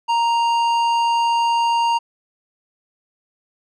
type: tone with tanh clipping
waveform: sine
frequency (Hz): 932.3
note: A#5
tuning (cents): 0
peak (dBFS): -17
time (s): 0.08-1.99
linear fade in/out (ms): 20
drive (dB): 12
effects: none